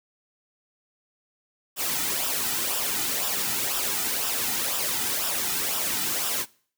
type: noise with flanger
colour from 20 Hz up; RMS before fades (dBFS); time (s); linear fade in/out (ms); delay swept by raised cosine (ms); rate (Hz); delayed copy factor
white; -27; 1.76-6.46; 50; 0.46 to 1.86; 2; -0.6
effects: noise-tail reverb RT60 0.5 s tail -23 dB re dry